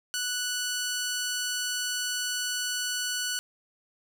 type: tone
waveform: 10% pulse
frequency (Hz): 1480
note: F#6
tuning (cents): 0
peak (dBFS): -20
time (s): 0.14-3.39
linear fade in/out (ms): 0
effects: none